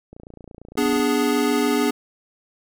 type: click train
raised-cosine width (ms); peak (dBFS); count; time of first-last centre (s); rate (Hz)
2; -27; 26; 0.13-0.998; 28.8
type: chord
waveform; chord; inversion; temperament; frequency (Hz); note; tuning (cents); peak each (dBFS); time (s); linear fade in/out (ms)
square; G# diminished; first; equal; 246.9 / 293.7 / 415.3; B3 / D4 / G#4; 0 / 0 / 0; -23; 0.77-1.91; 10
effects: none